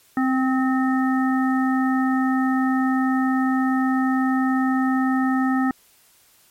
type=harmonic tone with a mistuned harmonic; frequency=261.6 Hz; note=C4; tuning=in tune; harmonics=1 / 3 / 5 / 7; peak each=-18 / -27 / -28 / -30 dBFS; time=0.17-5.71 s; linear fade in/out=2 ms; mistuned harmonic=5; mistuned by=-30 cents; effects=white hiss -56 dBFS RMS until 6.5 s + MP3 64 kbps